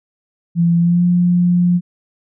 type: tone with pitch glide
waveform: sine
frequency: 170 to 176.5 Hz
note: F3 to F3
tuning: -46 to +19 cents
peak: -10 dBFS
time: 0.55-1.81 s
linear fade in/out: 50 ms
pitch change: +65 cents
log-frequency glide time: 0.79-1.04 s
effects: none